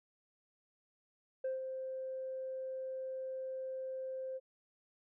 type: tone with ADSR envelope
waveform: sine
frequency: 523.3 Hz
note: C5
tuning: in tune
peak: -31 dBFS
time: 1.44-4.4 s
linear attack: 7 ms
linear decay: 150 ms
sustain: -7 dB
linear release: 36 ms
effects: tanh soft clip ceiling -32 dBFS